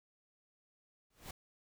pink noise with exponential growth, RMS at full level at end -42 dBFS, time 1.1-1.31 s, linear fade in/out 5 ms, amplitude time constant 45 ms, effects none

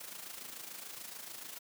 white noise with amplitude modulation, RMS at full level -44 dBFS, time 0-1.59 s, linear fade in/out 10 ms, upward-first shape sine, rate 26.9 Hz, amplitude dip 60%, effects high-pass 150 Hz 12 dB/octave

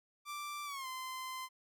sawtooth tone with pitch glide, 1174.7 to 1034.5 Hz, D6 to C6, 0 to -20 cents, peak -37 dBFS, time 0.25-1.49 s, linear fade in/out 50 ms, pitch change -220 cents, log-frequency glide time 0.65-0.87 s, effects none

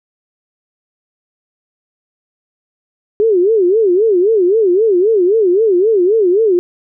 sine tone with vibrato, 398.9 Hz, G4, 30 cents sharp, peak -8 dBFS, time 3.2-6.59 s, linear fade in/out 0 ms, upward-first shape sine, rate 3.8 Hz, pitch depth 230 cents each way, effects none

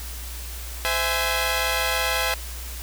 10% pulse chord, C augmented, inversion none, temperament equal with one note detuned, 514 / 659.3 / 830.6 Hz, C5 / E5 / G#5, -31 / 0 / 0 cents, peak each -18 dBFS, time 0.85-2.34 s, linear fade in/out 0 ms, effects added 60 Hz sine -33 dBFS peak until 2.82 s + white hiss -38 dBFS RMS until 2.82 s

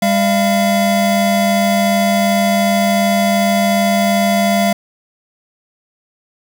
square tone pair together, 200 / 682.7 Hz, G3 / F5, +35 / -40 cents, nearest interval octave + major sixth, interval 2125 cents, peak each -15 dBFS, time 0.02-4.73 s, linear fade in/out 5 ms, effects none

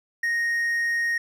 triangle tone, 1864.7 Hz, A#6, in tune, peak -20 dBFS, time 0.23-1.18 s, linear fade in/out 5 ms, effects none

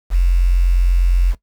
sine tone with quantisation, 44.25 Hz, F1, 23 cents sharp, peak -10 dBFS, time 0.1-1.35 s, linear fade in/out 50 ms, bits 6, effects noise-tail reverb RT60 0.1 s tail -17 dB re dry

